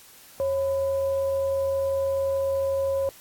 sine tone with frequency modulation, 545 Hz, C#5, 29 cents flat, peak -22 dBFS, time 0.4-3.09 s, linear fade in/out 0 ms, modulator 459 Hz, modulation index 0.27, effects white hiss -50 dBFS RMS until 3.2 s + AAC 64 kbps

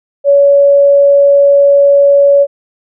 sine tone, 564 Hz, C#5, 30 cents sharp, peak -3 dBFS, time 0.24-2.47 s, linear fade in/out 50 ms, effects none

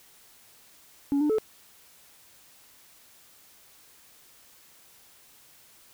sine tone with pitch steps, 281.9 / 297.9 / 435.7 Hz, C#4 / D4 / A4, +29 / +25 / -17 cents, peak -19 dBFS, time 1.12-1.384 s, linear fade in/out 0 ms, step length 88 ms, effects tanh soft clip ceiling -20 dBFS + white hiss -56 dBFS RMS until 5.93 s

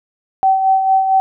sine tone with tremolo, 767 Hz, G5, 38 cents flat, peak -8 dBFS, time 0.43-1.2 s, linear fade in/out 0 ms, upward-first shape sine, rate 4.4 Hz, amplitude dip 50%, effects none

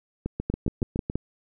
two click trains, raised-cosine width 3 ms, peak -15 / -12 dBFS, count 7 / 5, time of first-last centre 0.26-1.099 / 0.5-1.156 s, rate 7.15 / 6.1 Hz, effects none

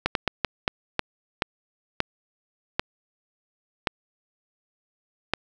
slowing click train, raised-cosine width 0.3 ms, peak -5 dBFS, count 11, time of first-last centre 0.06-5.336 s, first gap 92 ms, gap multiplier 1.36, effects none

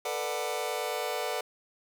sawtooth chord, B minor seventh, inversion third, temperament just, 444.5 / 493.9 / 592.7 / 740.8 Hz, A4 / B4 / D5 / F#5, +18 / 0 / +16 / +2 cents, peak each -32 dBFS, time 0.05-1.41 s, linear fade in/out 5 ms, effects none

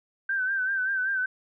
sine tone with vibrato, 1549 Hz, G6, 21 cents flat, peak -24 dBFS, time 0.29-1.26 s, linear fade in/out 5 ms, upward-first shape sine, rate 5.2 Hz, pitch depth 58 cents each way, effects none

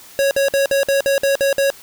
square tone bursts, 552 Hz, C#5, 7 cents flat, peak -14 dBFS, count 9, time 0.19-1.702 s, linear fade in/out 0 ms, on 120 ms, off 54 ms, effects white hiss -42 dBFS RMS until 1.82 s

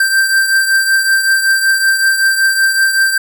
square beating tone pair, 1568 / 1573.3 Hz, G6 / G6, 0 / +6 cents, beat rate 5.3 Hz, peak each -11 / -18 dBFS, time 0-3.18 s, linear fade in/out 5 ms, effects none

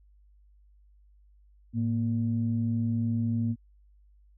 sine tone pair together, 110 / 233.1 Hz, A2 / A#3, 0 / 0 cents, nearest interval octave + minor second, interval 1300 cents, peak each -27 dBFS, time 1.73-3.56 s, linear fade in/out 50 ms, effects tanh soft clip ceiling -17 dBFS + added 50 Hz sine -56 dBFS peak until 4.37 s

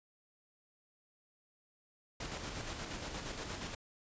pink noise with tremolo, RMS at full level -41 dBFS, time 2.2-3.75 s, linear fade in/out 5 ms, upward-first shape square, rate 8.5 Hz, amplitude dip 35%, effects resampled to 16000 Hz

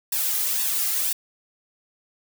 blue noise with flanger, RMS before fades -24 dBFS, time 0.12-1.13 s, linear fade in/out 5 ms, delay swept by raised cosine 1.1 to 2.5 ms, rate 2 Hz, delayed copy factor +0.8, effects none

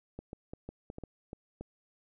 clicks, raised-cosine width 2 ms, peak -28 dBFS, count 9, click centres 0.19 / 0.331 / 0.535 / 0.69 / 0.901 / 0.984 / 1.037 / 1.331 / 1.61 s, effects none

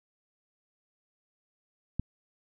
click, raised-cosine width 5 ms, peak -17 dBFS, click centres 1.996 s, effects none

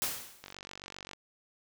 white noise with exponential decay, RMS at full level -30 dBFS, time 0.02-0.53 s, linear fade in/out 0 ms, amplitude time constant 110 ms
click train, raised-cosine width 0.2 ms, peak -26 dBFS, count 34, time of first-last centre 0.44-1.133 s, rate 47.6 Hz
effects none

